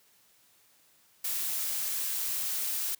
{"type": "noise", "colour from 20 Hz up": "blue", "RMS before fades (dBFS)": -32, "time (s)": [1.24, 2.95], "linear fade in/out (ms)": 5, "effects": ["white hiss -64 dBFS RMS until 2.99 s", "high-pass 60 Hz 12 dB/octave"]}